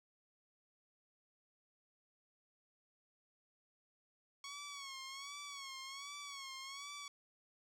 10% pulse tone with vibrato, 1108.7 Hz, C#6, in tune, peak -38 dBFS, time 4.44-7.08 s, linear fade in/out 2 ms, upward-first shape sine, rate 1.3 Hz, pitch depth 74 cents each way, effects low-pass 10000 Hz 12 dB/octave

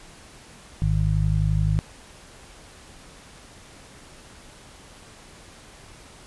harmonic tone, 51.7 Hz, G#1, 7 cents flat, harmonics 1 / 2 / 3, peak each -23 / -23 / -23 dBFS, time 0.82-1.79 s, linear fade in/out 0 ms, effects pink hiss -47 dBFS RMS until 6.26 s + resampled to 24000 Hz

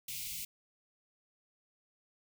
white band-stop noise, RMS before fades -41 dBFS, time 0.08-0.45 s, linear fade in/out 5 ms, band 200 to 2100 Hz, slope 96 dB/octave, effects none

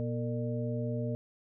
harmonic tone with a mistuned harmonic, 120 Hz, B2, 49 cents flat, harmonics 1 / 2 / 4 / 5, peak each -33 / -36 / -39 / -40 dBFS, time 0-1.15 s, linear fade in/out 0 ms, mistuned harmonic 4, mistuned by -93 cents, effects none

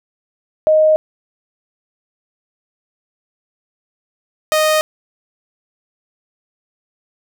sine / sawtooth tone pair in turn, 622.3 / 620 Hz, D#5 / D#5, 0 / -6 cents, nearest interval unison, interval 6 cents, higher first, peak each -8 dBFS, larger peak neither, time 0.67-0.96 / 4.52-4.81 s, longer neither, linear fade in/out 0 ms, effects none

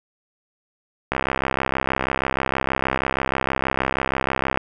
click train, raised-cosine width 0.5 ms, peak -5 dBFS, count 230, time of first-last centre 1.12-4.574 s, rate 66.3 Hz, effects none

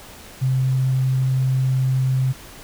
sine tone, 130.81 Hz, C3, in tune, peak -16 dBFS, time 0.41-2.33 s, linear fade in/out 20 ms, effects pink hiss -41 dBFS RMS until 2.63 s

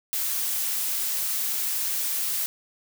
blue noise, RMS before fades -27 dBFS, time 0.13-2.46 s, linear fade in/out 0 ms, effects none

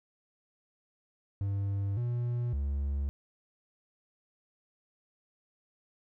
triangle tone with pitch steps, 99.3 / 120.6 / 70.1 Hz, G2 / B2 / C#2, +23 / -41 / +20 cents, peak -27 dBFS, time 1.41-3.09 s, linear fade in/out 0 ms, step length 560 ms, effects none

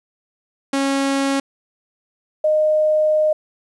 sawtooth / sine tone pair in turn, 274.3 / 615.8 Hz, C#4 / D#5, -18 / -18 cents, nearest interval octave + major second, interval 1400 cents, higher second, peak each -13 dBFS, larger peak neither, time 0.73-1.4 / 2.44-3.33 s, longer second, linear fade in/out 5 ms, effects resampled to 24000 Hz + 9-bit

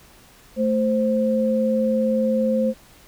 sine tone pair together, 220.6 / 523.3 Hz, A3 / C5, +5 / 0 cents, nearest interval octave + minor third, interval 1495 cents, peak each -20 dBFS, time 0.56-2.74 s, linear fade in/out 50 ms, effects pink hiss -50 dBFS RMS until 3.07 s

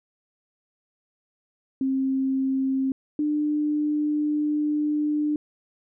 sine tone pair in turn, 266.4 / 299 Hz, C4 / D4, +31 / +31 cents, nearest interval major second, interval 200 cents, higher second, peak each -21 dBFS, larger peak neither, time 1.81-2.92 / 3.19-5.36 s, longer second, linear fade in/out 2 ms, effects none

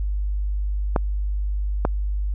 clicks, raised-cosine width 1 ms, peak -5 dBFS, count 2, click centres 0.962 / 1.851 s, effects added 50 Hz sine -21 dBFS peak until 2.34 s

